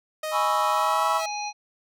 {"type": "tone with pitch glide", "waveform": "sawtooth", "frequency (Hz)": [622.3, 648.7], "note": ["D#5", "E5"], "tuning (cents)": [0, -28], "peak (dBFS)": -24, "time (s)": [0.23, 1.26], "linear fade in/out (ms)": 5, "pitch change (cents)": 72, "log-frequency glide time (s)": [0.69, 1.07]}
{"type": "chord", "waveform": "triangle", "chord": "C# minor seventh", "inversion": "second", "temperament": "equal", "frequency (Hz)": [830.6, 987.8, 1108.7, 1318.5], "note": ["G#5", "B5", "C#6", "E6"], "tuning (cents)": [0, 0, 0, 0], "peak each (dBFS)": -25, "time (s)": [0.31, 1.22], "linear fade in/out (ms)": 50}
{"type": "harmonic tone", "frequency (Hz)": 830.6, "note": "G#5", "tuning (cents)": 0, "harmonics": [1, 3, 5, 7], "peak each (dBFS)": [-30, -35, -37, -38], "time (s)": [1.17, 1.53], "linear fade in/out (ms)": 50}
{"effects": []}